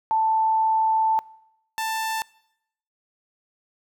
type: tone pair in turn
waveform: sine / sawtooth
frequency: 883 / 886.4 Hz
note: A5 / A5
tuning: +6 / +13 cents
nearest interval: unison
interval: 7 cents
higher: second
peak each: -18 / -21 dBFS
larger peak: first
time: 0.11-1.19 / 1.78-2.22 s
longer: first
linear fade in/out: 0 ms
effects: noise-tail reverb RT60 0.8 s tail -23 dB re dry